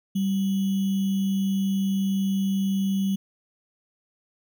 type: tone with sample-and-hold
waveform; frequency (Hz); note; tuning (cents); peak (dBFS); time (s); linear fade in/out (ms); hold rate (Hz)
sine; 194.4; G3; -14; -21; 0.15-3.16; 10; 3150
effects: none